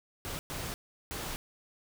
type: noise bursts at uneven times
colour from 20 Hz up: pink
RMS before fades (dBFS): -38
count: 3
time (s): 0.25-0.39 / 0.5-0.74 / 1.11-1.36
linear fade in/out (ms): 0
effects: none